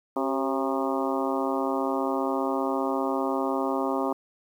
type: harmonic tone with a mistuned harmonic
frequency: 135 Hz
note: C#3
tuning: 45 cents flat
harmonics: 2 / 3 / 4 / 5 / 6 / 7 / 8 / 9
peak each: -29 / -31 / -32 / -33 / -34 / -34 / -35 / -36 dBFS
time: 0.16-4.13 s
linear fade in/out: 5 ms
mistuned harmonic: 3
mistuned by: -64 cents
effects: 9-bit